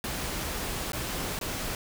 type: noise with dropouts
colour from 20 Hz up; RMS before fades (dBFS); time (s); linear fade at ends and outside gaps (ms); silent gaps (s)
pink; -33; 0.04-1.75; 1; 0.92-0.932 / 1.39-1.412
effects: none